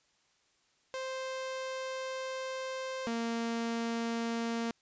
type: tone pair in turn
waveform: sawtooth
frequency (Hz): 523.3 / 231.2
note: C5 / A#3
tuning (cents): 0 / -14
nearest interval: octave + major second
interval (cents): 1414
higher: first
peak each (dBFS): -32 / -28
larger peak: second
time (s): 0.94-3.07 / 3.07-4.71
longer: first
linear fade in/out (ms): 0
effects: white hiss -71 dBFS RMS until 4.81 s + resampled to 16000 Hz